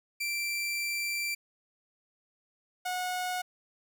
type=tone pair in turn; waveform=sawtooth; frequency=2349 / 729.3 Hz; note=D7 / F#5; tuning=0 / -25 cents; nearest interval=octave + minor sixth; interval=2025 cents; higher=first; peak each=-27 dBFS; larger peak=neither; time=0.2-1.35 / 2.85-3.42 s; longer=first; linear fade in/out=10 ms; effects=none